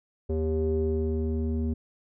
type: tone with low-pass filter sweep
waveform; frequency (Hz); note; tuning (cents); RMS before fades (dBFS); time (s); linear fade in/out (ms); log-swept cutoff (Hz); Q
square; 79; D#2; +27; -27; 0.29-1.74; 10; 450 to 300; 6.1
effects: none